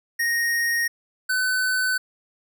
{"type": "tone pair in turn", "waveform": "square", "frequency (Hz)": [1864.7, 1510.6], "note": ["A#6", "F#6"], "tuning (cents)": [0, 35], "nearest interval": "major third", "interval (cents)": 365, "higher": "first", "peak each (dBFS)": -21, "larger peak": "neither", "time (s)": [[0.19, 0.88], [1.29, 1.98]], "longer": "neither", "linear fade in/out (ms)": 10, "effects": []}